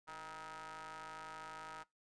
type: ring-modulated tone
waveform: sawtooth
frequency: 162.3 Hz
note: E3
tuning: 27 cents flat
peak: -40 dBFS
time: 0.07-1.84 s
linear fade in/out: 20 ms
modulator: 1110 Hz
effects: noise-tail reverb RT60 0.2 s tail -22 dB re dry + resampled to 22050 Hz